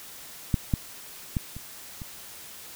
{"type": "clicks", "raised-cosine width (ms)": 5, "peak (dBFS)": [-9, -10, -13, -26, -25], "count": 5, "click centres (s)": [0.542, 0.738, 1.368, 1.566, 2.018], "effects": ["white hiss -44 dBFS RMS until 2.75 s"]}